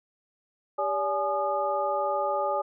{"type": "tone cluster", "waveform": "sine", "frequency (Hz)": [397.1, 575, 842, 1222], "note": ["G4", "D5", "G#5", "D#6"], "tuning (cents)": [22, -37, 24, -32], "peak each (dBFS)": [-35, -28, -29, -31], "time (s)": [0.78, 2.62], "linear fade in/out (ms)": 10, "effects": []}